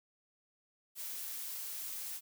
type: noise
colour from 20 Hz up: blue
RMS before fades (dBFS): -42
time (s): 0.95-2.21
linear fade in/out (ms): 50
effects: none